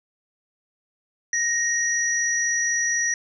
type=tone pair together; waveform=sine; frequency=1864.7 / 5828 Hz; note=A#6 / F#8; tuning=0 / -27 cents; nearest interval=octave + minor sixth; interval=1973 cents; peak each=-23 dBFS; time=1.33-3.14 s; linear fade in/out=2 ms; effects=none